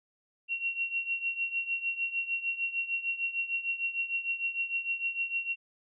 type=tone with tremolo; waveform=sine; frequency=2738 Hz; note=F7; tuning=35 cents flat; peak=-26 dBFS; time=0.48-5.56 s; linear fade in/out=50 ms; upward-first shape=triangle; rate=6.6 Hz; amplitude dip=85%; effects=none